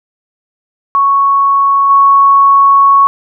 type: tone with level steps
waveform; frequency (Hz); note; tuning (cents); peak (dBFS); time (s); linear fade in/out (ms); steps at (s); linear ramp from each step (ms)
sine; 1108.7; C#6; 0; -6 / -3; 0.95-3.07; 0; 1.89; 20
effects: none